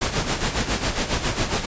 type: noise with tremolo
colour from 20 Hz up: pink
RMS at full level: -21 dBFS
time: 0.01-1.66 s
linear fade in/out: 10 ms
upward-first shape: sine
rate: 7.3 Hz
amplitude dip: 65%
effects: resampled to 16000 Hz